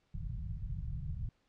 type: low-pass noise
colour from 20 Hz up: pink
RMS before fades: -39 dBFS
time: 0.14-1.29 s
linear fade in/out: 2 ms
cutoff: 160 Hz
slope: 48 dB/octave
effects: pink hiss -75 dBFS RMS until 1.48 s + low-pass 5000 Hz 12 dB/octave